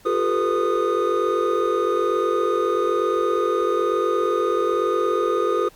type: tone cluster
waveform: triangle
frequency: 352.7 / 400.5 / 441.6 / 498.2 / 1233 Hz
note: F4 / G4 / A4 / B4 / D#6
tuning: +17 / +37 / +6 / +15 / -16 cents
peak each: -23 dBFS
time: 0.05-5.69 s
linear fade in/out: 10 ms
effects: pink hiss -52 dBFS RMS until 5.75 s + Opus 48 kbps